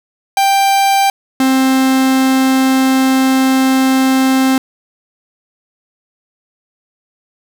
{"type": "tone pair in turn", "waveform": "45% pulse", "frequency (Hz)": [787, 263.5], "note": ["G5", "C4"], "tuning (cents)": [7, 12], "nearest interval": "octave + perfect fifth", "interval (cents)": 1895, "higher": "first", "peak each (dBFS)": [-9, -9], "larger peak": "neither", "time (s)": [[0.37, 1.1], [1.4, 4.58]], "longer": "second", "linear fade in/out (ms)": 2, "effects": []}